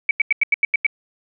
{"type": "tone bursts", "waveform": "sine", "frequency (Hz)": 2278, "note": "C#7", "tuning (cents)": 47, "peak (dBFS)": -12, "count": 8, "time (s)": [0.09, 0.866], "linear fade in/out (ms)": 2, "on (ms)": 20, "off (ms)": 88, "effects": []}